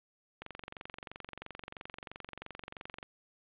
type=click train; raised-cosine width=0.3 ms; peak=-26 dBFS; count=61; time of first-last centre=0.42-3.029 s; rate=23 Hz; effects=resampled to 8000 Hz + 10-bit